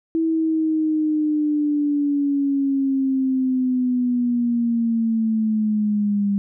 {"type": "linear sweep", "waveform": "sine", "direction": "down", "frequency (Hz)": [326.5, 199.5], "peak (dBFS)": -17, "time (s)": [0.15, 6.38], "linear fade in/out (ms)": 0, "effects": []}